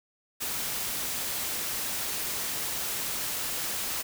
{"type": "noise", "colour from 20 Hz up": "white", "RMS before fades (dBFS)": -32, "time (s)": [0.4, 4.03], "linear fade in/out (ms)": 20, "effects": []}